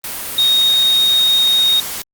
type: tone in noise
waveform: sine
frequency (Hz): 3729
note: A#7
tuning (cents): 0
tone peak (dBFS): -10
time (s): 0.38-1.8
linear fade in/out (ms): 2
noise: white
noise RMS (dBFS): -25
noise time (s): 0.04-2.02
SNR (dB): +12
effects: Opus 32 kbps